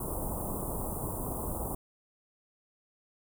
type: band-stop noise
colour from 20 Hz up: pink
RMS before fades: -35 dBFS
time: 0-1.75 s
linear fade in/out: 5 ms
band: 1100 to 8800 Hz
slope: 48 dB/octave
effects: none